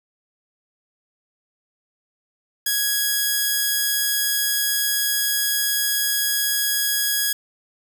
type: tone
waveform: 5% pulse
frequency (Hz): 1661.2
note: G#6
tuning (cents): 0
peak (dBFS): -8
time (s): 2.66-7.33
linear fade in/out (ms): 5
effects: none